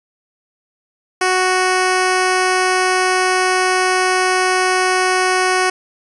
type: tone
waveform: 10% pulse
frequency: 370 Hz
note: F#4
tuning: in tune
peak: -5 dBFS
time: 1.21-5.7 s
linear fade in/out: 5 ms
effects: resampled to 24000 Hz + 7-bit